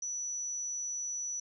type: tone with amplitude modulation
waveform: sine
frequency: 5920 Hz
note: F#8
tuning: in tune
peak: -33 dBFS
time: 0.02-1.4 s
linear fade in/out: 5 ms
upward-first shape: sine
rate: 216 Hz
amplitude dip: 25%
effects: none